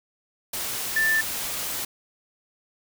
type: tone in noise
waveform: sine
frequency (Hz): 1771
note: A6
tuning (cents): +11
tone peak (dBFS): -19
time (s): 0.96-1.21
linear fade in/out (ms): 5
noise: white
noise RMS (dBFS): -30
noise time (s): 0.53-1.85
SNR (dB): +8
effects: none